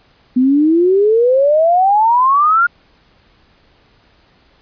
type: exponential sweep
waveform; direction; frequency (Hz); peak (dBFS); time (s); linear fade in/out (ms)
sine; up; 246.9 to 1434; -8; 0.36-2.67; 10
effects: pink hiss -52 dBFS RMS until 4.61 s + resampled to 11025 Hz